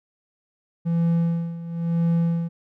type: tone with tremolo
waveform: triangle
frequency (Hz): 168.1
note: E3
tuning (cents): +34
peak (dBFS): -15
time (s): 0.85-2.49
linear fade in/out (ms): 20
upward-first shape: sine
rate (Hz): 0.98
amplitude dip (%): 80
effects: none